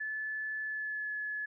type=tone with pitch glide; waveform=sine; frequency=1734 to 1708.2 Hz; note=A6 to G#6; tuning=-26 to +48 cents; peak=-34 dBFS; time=0-1.46 s; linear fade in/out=10 ms; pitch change=-26 cents; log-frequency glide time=0.62-1.13 s; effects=none